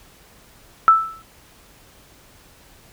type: tone with exponential decay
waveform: sine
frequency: 1318.5 Hz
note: E6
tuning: in tune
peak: -5 dBFS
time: 0.88-1.22 s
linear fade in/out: 0 ms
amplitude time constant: 73 ms
effects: pink hiss -50 dBFS RMS until 2.92 s